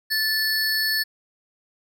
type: tone pair together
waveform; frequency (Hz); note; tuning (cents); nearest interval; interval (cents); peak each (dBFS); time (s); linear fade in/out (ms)
square; 1752 / 4415; A6 / C#8; -8 / -8; octave + major third; 1600; -24; 0.1-1.04; 20
effects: none